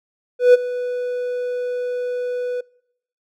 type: tone with ADSR envelope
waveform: triangle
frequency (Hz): 493.9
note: B4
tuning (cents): 0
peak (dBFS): -3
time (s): 0.39-2.61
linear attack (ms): 150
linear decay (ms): 21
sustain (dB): -16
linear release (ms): 7
effects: noise-tail reverb RT60 0.8 s tail -26 dB re dry